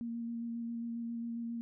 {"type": "tone with vibrato", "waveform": "sine", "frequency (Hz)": 233, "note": "A#3", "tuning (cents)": -1, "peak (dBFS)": -36, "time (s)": [0.01, 1.61], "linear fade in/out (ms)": 0, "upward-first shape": "square", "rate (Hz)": 7.4, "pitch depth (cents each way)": 11, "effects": []}